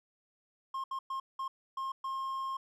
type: tone bursts at uneven times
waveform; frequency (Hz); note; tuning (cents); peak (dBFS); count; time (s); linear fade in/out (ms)
triangle; 1068; C6; +35; -32; 6; 0.74-0.84 / 0.91-0.99 / 1.1-1.2 / 1.39-1.48 / 1.77-1.92 / 2.04-2.57; 5
effects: none